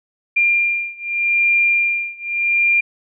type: beating tone pair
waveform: sine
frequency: 2393 / 2393.83 Hz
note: D7 / D7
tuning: +32 / +32 cents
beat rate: 0.83 Hz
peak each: -17 / -18 dBFS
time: 0.36-2.81 s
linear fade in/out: 10 ms
effects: none